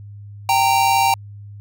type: tone pair together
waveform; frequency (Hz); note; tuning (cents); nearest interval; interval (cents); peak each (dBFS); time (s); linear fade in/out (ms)
square; 784 / 921.6; G5 / A#5; 0 / -20; minor third; 280; -17; 0.49-1.14; 2
effects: added 102 Hz sine -34 dBFS peak until 1.6 s